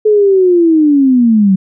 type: linear sweep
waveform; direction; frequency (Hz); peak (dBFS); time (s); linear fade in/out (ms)
sine; down; 432.5 to 184.8; -5; 0.05-1.56; 10
effects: none